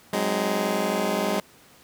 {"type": "chord", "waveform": "15% pulse", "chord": "Ab dominant seventh", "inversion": "third", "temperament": "just", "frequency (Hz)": [186.89, 207.7, 259.6, 311.5], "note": ["Gb3", "Ab3", "C4", "Eb4"], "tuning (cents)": [18, 0, -13, 2], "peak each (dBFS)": [-22, -20, -26, -26], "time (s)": [0.13, 1.4], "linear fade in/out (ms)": 2, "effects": ["pink hiss -53 dBFS RMS until 1.83 s", "high-pass 100 Hz 12 dB/octave"]}